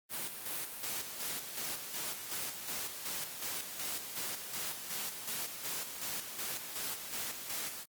white noise with tremolo, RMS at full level -38 dBFS, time 0.09-7.86 s, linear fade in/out 50 ms, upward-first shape square, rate 2.7 Hz, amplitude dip 50%, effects high-pass 100 Hz 12 dB/octave + Opus 32 kbps

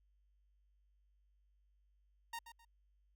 sawtooth tone with echo, 927 Hz, A#5, 10 cents flat, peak -38 dBFS, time 2.33-2.39 s, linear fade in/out 5 ms, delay 130 ms, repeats 2, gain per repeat -11 dB, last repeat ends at 2.65 s, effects added 50 Hz sine -70 dBFS peak until 3.15 s

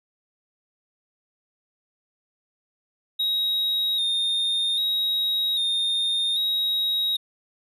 triangle tone with vibrato, 3729 Hz, A#7, in tune, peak -20 dBFS, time 3.19-7.17 s, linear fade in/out 10 ms, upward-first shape square, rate 0.63 Hz, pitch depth 34 cents each way, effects none

